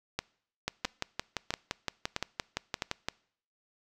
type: two click trains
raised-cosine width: 0.2 ms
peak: -13 / -13 dBFS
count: 5 / 15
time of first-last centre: 0.19-2.822 / 0.68-3.085 s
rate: 1.52 / 5.82 Hz
effects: noise-tail reverb RT60 0.6 s tail -24 dB re dry